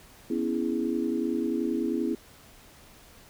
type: chord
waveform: sine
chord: C# minor seventh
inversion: third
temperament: equal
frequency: 246.9 / 277.2 / 329.6 / 415.3 Hz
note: B3 / C#4 / E4 / G#4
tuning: 0 / 0 / 0 / 0 cents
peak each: -30 / -32 / -29 / -34 dBFS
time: 0.3-2.15 s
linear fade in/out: 5 ms
effects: pink hiss -53 dBFS RMS until 3.29 s

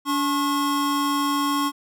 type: tone pair together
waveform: square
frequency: 286.7 / 1085.3 Hz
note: D4 / C#6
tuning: -42 / -37 cents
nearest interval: octave + major seventh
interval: 2305 cents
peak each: -24 dBFS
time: 0.05-1.72 s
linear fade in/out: 50 ms
effects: none

